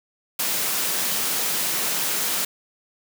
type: high-pass noise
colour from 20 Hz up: white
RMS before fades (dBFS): -24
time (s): 0.39-2.45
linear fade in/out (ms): 5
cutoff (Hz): 130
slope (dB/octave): 48
effects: none